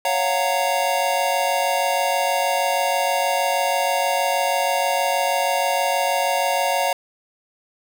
square chord, Gb major seventh, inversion second, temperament just, 555 / 693.7 / 740 / 925 Hz, Db5 / F5 / Gb5 / Bb5, +2 / -12 / 0 / -14 cents, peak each -25 dBFS, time 0.05-6.93 s, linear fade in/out 2 ms, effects 9-bit

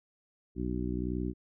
harmonic tone, 61.5 Hz, B1, 7 cents flat, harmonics 1 / 2 / 3 / 4 / 5 / 6, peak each -36 / -40 / -37 / -38 / -37 / -40 dBFS, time 0.55-1.34 s, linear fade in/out 50 ms, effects none

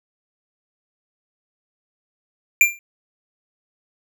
square tone with exponential decay, 2377 Hz, D7, 20 cents sharp, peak -7 dBFS, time 2.61-2.79 s, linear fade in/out 1 ms, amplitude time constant 38 ms, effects none

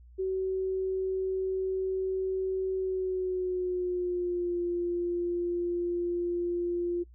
sine tone with pitch glide, 378.1 to 348.7 Hz, F#4 to F4, +38 to -3 cents, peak -27 dBFS, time 0.18-7.04 s, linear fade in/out 20 ms, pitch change -141 cents, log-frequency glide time 2.75-4.6 s, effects noise-tail reverb RT60 0.1 s tail -21 dB re dry + added 60 Hz sine -50 dBFS peak until 7.14 s

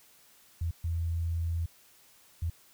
sine tone bursts at uneven times, 83.5 Hz, E2, 23 cents sharp, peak -28 dBFS, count 3, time 0.61-0.71 / 0.84-1.66 / 2.42-2.5 s, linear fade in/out 5 ms, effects white hiss -60 dBFS RMS until 2.73 s

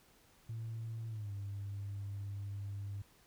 sine tone with pitch glide, 113.1 to 100.18 Hz, A2 to G2, +48 to +38 cents, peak -38 dBFS, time 0.49-3.02 s, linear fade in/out 5 ms, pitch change -210 cents, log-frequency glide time 1.08-1.32 s, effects tanh soft clip ceiling -36 dBFS + pink hiss -66 dBFS RMS until 3.26 s

